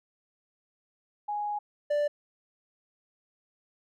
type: tone pair in turn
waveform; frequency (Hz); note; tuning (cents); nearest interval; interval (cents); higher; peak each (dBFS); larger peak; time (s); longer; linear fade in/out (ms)
sine / triangle; 830.6 / 587.3; G#5 / D5; 0 / 0; tritone; 600; first; -29 / -22; second; 1.28-1.59 / 1.9-2.08; first; 10
effects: none